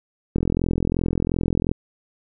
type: click train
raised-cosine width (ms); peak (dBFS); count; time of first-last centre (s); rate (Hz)
3; -8; 59; 0.36-1.715; 42.8
effects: none